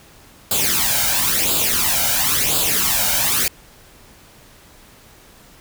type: noise with flanger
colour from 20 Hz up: white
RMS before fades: -18 dBFS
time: 0.51-3.48 s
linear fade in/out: 2 ms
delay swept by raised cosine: 0.25 to 1.35 ms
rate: 0.97 Hz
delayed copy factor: +0.7
effects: pink hiss -47 dBFS RMS until 5.6 s